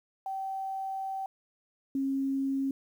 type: tone pair in turn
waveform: sine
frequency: 772 / 271.1 Hz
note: G5 / C#4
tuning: -27 / -38 cents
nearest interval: octave + tritone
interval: 1811 cents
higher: first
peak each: -32 / -27 dBFS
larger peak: second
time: 0.26-1.26 / 1.95-2.71 s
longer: first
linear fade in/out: 2 ms
effects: 10-bit